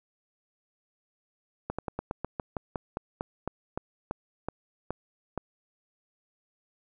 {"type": "slowing click train", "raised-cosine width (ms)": 1, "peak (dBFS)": -17, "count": 17, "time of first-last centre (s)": [1.7, 5.377], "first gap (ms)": 86, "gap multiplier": 1.12, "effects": []}